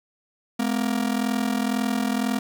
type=ring-modulated tone; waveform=45% pulse; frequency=234.2 Hz; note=A#3; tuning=8 cents sharp; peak=-19 dBFS; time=0.59-2.39 s; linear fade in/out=5 ms; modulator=21 Hz; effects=8-bit